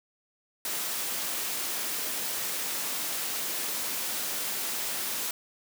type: high-pass noise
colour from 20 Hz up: white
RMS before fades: -32 dBFS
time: 0.65-5.31 s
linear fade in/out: 2 ms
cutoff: 190 Hz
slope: 12 dB/octave
effects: none